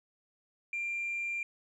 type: tone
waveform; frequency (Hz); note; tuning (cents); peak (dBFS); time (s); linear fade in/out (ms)
sine; 2380; D7; +22; -31; 0.73-1.43; 2
effects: tanh soft clip ceiling -29 dBFS